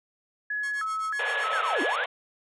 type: tone with vibrato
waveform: sine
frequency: 1480 Hz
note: F#6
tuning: in tune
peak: -27 dBFS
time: 0.5-1.93 s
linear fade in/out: 5 ms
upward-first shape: square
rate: 1.6 Hz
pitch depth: 230 cents each way
type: tone with tremolo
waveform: 5% pulse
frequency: 1088 Hz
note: C#6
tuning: 33 cents flat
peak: -27 dBFS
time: 0.63-1.96 s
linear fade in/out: 5 ms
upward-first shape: triangle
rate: 7.8 Hz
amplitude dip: 100%
type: band-pass noise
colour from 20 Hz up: pink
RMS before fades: -32 dBFS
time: 1.19-2.06 s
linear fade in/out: 5 ms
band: 450 to 3600 Hz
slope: 96 dB/octave
type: linear two-way sweep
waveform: sine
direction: down then up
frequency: 1760 to 256.6 to 1760 Hz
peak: -27 dBFS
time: 1.53-2.04 s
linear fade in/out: 0 ms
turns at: 1.82 s
effects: resampled to 22050 Hz